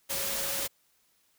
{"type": "tone in noise", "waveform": "sine", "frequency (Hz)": 551, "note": "C#5", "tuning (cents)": -11, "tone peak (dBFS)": -42, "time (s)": [0.09, 0.68], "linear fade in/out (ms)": 20, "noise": "white", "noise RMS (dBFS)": -32, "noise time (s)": [0.09, 0.68], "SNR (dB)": -13, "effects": ["white hiss -69 dBFS RMS until 1.38 s"]}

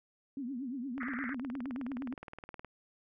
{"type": "tone with vibrato", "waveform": "sine", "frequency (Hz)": 257.6, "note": "C4", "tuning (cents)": -27, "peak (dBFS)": -36, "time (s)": [0.37, 2.14], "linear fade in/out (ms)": 2, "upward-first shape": "triangle", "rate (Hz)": 8.6, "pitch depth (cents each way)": 210}
{"type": "click train", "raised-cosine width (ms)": 0.5, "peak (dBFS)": -30, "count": 33, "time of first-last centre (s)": [0.98, 2.647], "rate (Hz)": 19.2}
{"type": "band-pass noise", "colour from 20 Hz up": "white", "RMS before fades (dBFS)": -41, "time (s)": [1, 1.34], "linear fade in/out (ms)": 10, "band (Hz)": [1200, 2100], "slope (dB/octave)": 96}
{"effects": []}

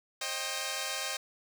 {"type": "chord", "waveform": "5% pulse", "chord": "C minor", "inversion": "none", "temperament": "equal with one note detuned", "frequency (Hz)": [534.6, 622.3, 784], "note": ["C5", "Eb5", "G5"], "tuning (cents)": [37, 0, 0], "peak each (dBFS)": [-26, -26, -26], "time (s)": [0.21, 1.17], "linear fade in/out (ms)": 5, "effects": []}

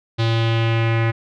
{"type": "tone with low-pass filter sweep", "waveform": "square", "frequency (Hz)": 114.1, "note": "A#2", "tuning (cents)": -37, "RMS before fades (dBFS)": -18, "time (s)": [0.18, 1.12], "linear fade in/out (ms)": 20, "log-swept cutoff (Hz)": [3900, 2100], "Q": 2.8, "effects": []}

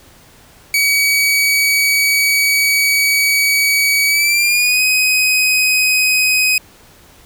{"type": "tone with pitch glide", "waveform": "sawtooth", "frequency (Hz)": [2267, 2515], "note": ["C#7", "D#7"], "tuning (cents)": [38, 18], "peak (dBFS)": -8, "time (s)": [0.74, 6.58], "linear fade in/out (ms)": 2, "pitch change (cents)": 180, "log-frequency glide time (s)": [4.07, 4.82], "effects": ["pink hiss -45 dBFS RMS until 7.25 s"]}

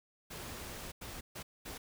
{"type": "noise bursts at uneven times", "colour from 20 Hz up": "pink", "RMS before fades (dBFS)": -45, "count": 4, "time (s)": [[0.3, 0.92], [1.01, 1.21], [1.35, 1.43], [1.65, 1.78]], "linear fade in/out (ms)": 10, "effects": []}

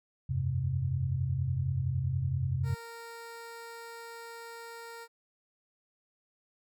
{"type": "chord", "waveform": "sine", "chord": "F suspended second", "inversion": "none", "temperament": "equal with one note detuned", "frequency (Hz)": [87.31, 98, 131.57], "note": ["F2", "G2", "C3"], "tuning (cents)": [0, 0, 10], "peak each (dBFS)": [-34, -35, -30], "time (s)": [0.29, 2.75], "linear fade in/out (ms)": 10}
{"type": "tone", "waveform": "15% pulse", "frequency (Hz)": 463.4, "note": "A#4", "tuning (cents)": -10, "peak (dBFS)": -37, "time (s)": [2.63, 5.08], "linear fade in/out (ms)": 50}
{"effects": []}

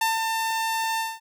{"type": "tone with ADSR envelope", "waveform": "sawtooth", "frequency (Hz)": 897, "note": "A5", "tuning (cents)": 33, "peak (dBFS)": -16, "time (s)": [0.01, 1.2], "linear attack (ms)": 6, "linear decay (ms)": 160, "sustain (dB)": -4, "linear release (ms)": 210, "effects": []}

